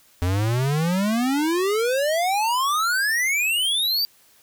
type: exponential sweep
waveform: square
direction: up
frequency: 86.2 to 4746 Hz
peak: -20 dBFS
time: 0.22-4.05 s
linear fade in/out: 0 ms
effects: white hiss -56 dBFS RMS until 4.42 s